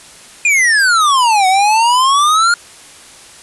square exponential two-way sweep, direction down then up, 2465 to 739 to 1430 Hz, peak -9 dBFS, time 0.45-2.54 s, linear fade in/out 2 ms, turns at 1.47 s, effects white hiss -38 dBFS RMS until 3.42 s + resampled to 24000 Hz

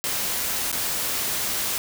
white noise with dropouts, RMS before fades -26 dBFS, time 0.04-1.78 s, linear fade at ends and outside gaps 0 ms, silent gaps 0.716-0.727 s, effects none

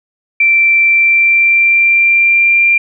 sine tone with pitch glide, 2345 to 2379 Hz, D7 to D7, -3 to +22 cents, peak -6 dBFS, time 0.4-2.78 s, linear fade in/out 5 ms, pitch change +25 cents, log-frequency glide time 0.82-2.64 s, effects none

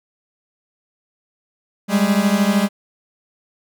45% pulse beating tone pair, 196 / 209 Hz, G3 / G#3, 0 / +11 cents, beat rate 13 Hz, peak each -17 dBFS, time 1.88-2.69 s, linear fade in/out 50 ms, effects none

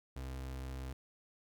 35% pulse tone, 65.41 Hz, C2, in tune, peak -39 dBFS, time 0.16-0.93 s, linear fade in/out 5 ms, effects 13-bit

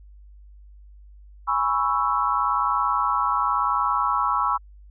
sine chord, C# minor seventh, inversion second, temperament equal, 830.6 / 987.8 / 1108.7 / 1318.5 Hz, G#5 / B5 / C#6 / E6, 0 / 0 / 0 / 0 cents, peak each -29 / -25 / -24 / -24 dBFS, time 1.47-4.58 s, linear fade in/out 20 ms, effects added 50 Hz sine -44 dBFS peak until 4.9 s

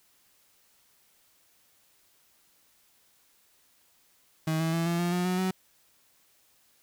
35% pulse tone with pitch steps, 158.9 / 162.61 / 166.42 / 170.3 / 174.29 / 178.36 / 182.53 / 186.79 Hz, D#3 / E3 / E3 / F3 / F3 / F3 / F#3 / F#3, +37 / -23 / +17 / -43 / -3 / +37 / -23 / +17 cents, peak -24 dBFS, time 4.47-5.51 s, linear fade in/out 5 ms, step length 130 ms, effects white hiss -65 dBFS RMS until 6.82 s

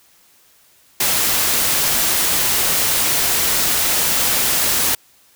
white noise, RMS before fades -17 dBFS, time 1-4.95 s, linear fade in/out 5 ms, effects white hiss -53 dBFS RMS until 5.35 s

